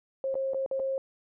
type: tone with dropouts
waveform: sine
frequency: 536 Hz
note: C5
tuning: 42 cents sharp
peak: -27 dBFS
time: 0.24-0.98 s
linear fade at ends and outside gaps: 1 ms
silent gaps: 0.343-0.353 / 0.535-0.545 / 0.662-0.712 / 0.795-0.799 s
effects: none